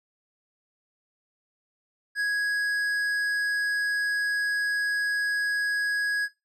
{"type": "tone with tanh clipping", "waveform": "sine", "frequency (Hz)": 1661.2, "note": "G#6", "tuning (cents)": 0, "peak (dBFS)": -25, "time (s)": [2.15, 6.29], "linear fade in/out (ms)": 50, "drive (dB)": 10, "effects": ["noise-tail reverb RT60 0.2 s tail -17 dB re dry"]}